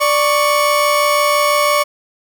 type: tone pair together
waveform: 30% pulse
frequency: 587.3 / 1108.7 Hz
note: D5 / C#6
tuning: 0 / 0 cents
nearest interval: major seventh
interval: 1100 cents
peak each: -12 / -12 dBFS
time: 0-1.84 s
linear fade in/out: 20 ms
effects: none